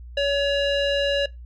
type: tone with low-pass filter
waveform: square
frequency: 564 Hz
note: C#5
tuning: 30 cents sharp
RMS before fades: -22 dBFS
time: 0.17-1.26 s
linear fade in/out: 5 ms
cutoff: 3400 Hz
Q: 4.6
effects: noise-tail reverb RT60 0.2 s tail -21 dB re dry + added 60 Hz sine -37 dBFS peak until 1.45 s